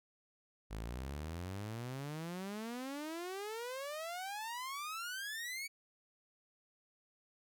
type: exponential sweep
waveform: sawtooth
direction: up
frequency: 51.1 to 2279 Hz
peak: -37 dBFS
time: 0.7-5.68 s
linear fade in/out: 20 ms
effects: none